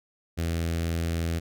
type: tone with notch filter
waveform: sawtooth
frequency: 83.3 Hz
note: E2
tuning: 19 cents sharp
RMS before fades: -28 dBFS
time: 0.37-1.4 s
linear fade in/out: 20 ms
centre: 960 Hz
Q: 1.3
effects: none